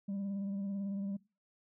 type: tone with vibrato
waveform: sine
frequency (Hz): 197.9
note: G3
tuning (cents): +17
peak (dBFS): -32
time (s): 0.08-1.17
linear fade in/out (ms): 10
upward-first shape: sine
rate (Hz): 18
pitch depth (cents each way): 36
effects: noise-tail reverb RT60 0.3 s tail -24 dB re dry + tanh soft clip ceiling -34 dBFS